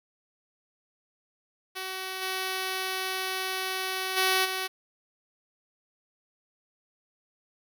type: tone with level steps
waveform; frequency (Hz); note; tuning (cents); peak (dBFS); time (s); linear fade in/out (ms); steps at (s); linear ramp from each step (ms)
5% pulse; 376.9; F#4; +32; -22 / -18 / -11 / -18; 1.75-4.68; 20; 2.21 / 4.16 / 4.44; 20
effects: none